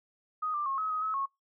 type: tone with pitch steps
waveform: sine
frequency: 1249 / 1184 / 1084 / 1279 / 1258 / 1288 / 1095 Hz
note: D#6 / D6 / C#6 / D#6 / D#6 / E6 / C#6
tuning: +6 / +14 / -39 / +47 / +19 / -41 / -22 cents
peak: -29 dBFS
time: 0.42-1.26 s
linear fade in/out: 10 ms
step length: 120 ms
effects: noise-tail reverb RT60 0.2 s tail -24 dB re dry